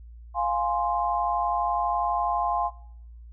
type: chord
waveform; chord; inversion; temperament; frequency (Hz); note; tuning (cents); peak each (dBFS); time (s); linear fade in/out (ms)
sine; F minor; none; equal; 698.5 / 830.6 / 1046.5; F5 / Ab5 / C6; 0 / 0 / 0; -27; 0.34-2.71; 50
effects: noise-tail reverb RT60 0.7 s tail -21 dB re dry + added 58 Hz sine -42 dBFS peak until 3.32 s